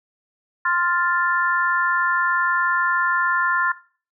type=chord; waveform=sine; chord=F major; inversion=second; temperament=equal; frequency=1046.5 / 1396.9 / 1760 Hz; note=C6 / F6 / A6; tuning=0 / 0 / 0 cents; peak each=-22 dBFS; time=0.65-3.72 s; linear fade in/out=5 ms; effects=noise-tail reverb RT60 0.4 s tail -17 dB re dry